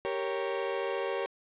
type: chord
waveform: 35% pulse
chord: G diminished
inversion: none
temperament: equal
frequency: 392 / 466.2 / 554.4 Hz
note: G4 / Bb4 / Db5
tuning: 0 / 0 / 0 cents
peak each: -33 dBFS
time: 0.05-1.26 s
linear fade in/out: 0 ms
effects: resampled to 8000 Hz + 10-bit